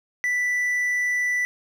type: tone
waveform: triangle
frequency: 1975.5 Hz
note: B6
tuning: in tune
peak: -19 dBFS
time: 0.24-1.45 s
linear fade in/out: 0 ms
effects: none